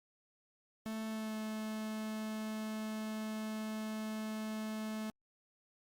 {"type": "tone with pitch glide", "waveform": "45% pulse", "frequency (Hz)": [220, 217.1], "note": ["A3", "A3"], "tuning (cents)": [0, -23], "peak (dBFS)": -38, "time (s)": [0.86, 5.1], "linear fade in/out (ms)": 0, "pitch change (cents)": -23, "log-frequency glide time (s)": [1.08, 1.36], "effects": ["Opus 48 kbps"]}